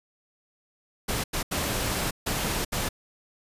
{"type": "noise bursts at uneven times", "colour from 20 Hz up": "pink", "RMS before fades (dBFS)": -28, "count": 5, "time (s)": [[1.08, 1.24], [1.33, 1.43], [1.51, 2.11], [2.26, 2.65], [2.72, 2.89]], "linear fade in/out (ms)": 10, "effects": ["resampled to 32000 Hz"]}